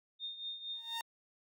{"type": "tone with tremolo", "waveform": "sine", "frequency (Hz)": 3656, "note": "A#7", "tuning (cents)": -34, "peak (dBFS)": -37, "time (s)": [0.19, 1.02], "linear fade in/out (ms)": 50, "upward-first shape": "triangle", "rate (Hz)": 4.3, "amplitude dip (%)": 75}
{"type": "tone with exponential growth", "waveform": "sawtooth", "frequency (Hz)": 920, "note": "A#5", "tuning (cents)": -23, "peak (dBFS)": -32, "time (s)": [0.73, 1.01], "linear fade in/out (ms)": 1, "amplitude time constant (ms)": 60}
{"effects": []}